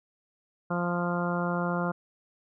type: harmonic tone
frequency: 174.61 Hz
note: F3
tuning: in tune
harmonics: 1 / 2 / 3 / 4 / 5 / 6 / 7 / 8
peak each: -29 / -36 / -34 / -36 / -39 / -37 / -38 / -36 dBFS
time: 0.7-1.92 s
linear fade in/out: 10 ms
effects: none

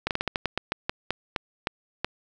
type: slowing click train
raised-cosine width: 0.3 ms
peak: -9 dBFS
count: 14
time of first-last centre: 0.07-2.046 s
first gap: 38 ms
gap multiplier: 1.21
effects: none

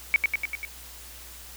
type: tone with echo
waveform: sine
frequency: 2251 Hz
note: C#7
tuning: 26 cents sharp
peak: -15 dBFS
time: 0.14-0.16 s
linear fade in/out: 0 ms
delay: 98 ms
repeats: 5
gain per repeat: -3 dB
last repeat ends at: 0.65 s
effects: added 60 Hz sine -48 dBFS peak until 1.56 s + white hiss -45 dBFS RMS until 1.56 s

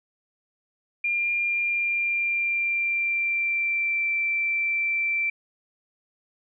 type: tone with pitch glide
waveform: sine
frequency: 2399 to 2342 Hz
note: D7 to D7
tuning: +36 to -5 cents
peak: -22 dBFS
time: 1.04-5.3 s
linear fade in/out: 5 ms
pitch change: -41 cents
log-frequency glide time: 1.53-4.11 s
effects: none

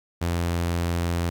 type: tone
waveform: sawtooth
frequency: 85.7 Hz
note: F2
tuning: 32 cents flat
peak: -19 dBFS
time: 0.21-1.3 s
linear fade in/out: 10 ms
effects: 10-bit

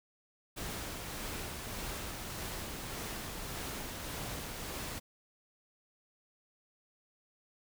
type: noise with tremolo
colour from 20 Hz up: pink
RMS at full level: -40 dBFS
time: 0.56-5 s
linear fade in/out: 20 ms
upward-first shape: sine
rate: 1.7 Hz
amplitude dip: 25%
effects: none

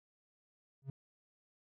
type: tone with exponential growth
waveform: triangle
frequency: 135.4 Hz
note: C#3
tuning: 40 cents flat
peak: -33 dBFS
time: 0.82-0.9 s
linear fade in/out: 2 ms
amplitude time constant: 17 ms
effects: none

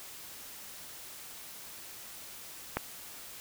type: click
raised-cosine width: 0.5 ms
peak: -14 dBFS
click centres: 2.77 s
effects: white hiss -47 dBFS RMS until 3.4 s

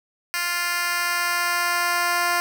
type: tone with high-pass filter sweep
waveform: 10% pulse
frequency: 349.2 Hz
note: F4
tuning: in tune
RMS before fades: -23 dBFS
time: 0.34-2.4 s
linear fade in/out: 0 ms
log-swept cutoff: 1800 to 700 Hz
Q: 0.84
effects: none

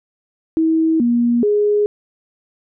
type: tone with pitch steps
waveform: sine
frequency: 321.9 / 238.2 / 415.5 Hz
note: E4 / A#3 / G#4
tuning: -41 / +38 / +1 cents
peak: -12 dBFS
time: 0.57-1.86 s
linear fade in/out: 0 ms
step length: 430 ms
effects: none

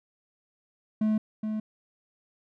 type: tone with echo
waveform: triangle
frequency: 215.8 Hz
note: A3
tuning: 33 cents flat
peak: -20 dBFS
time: 1.01-1.18 s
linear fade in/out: 5 ms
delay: 420 ms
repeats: 1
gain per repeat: -6 dB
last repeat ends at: 1.6 s
effects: none

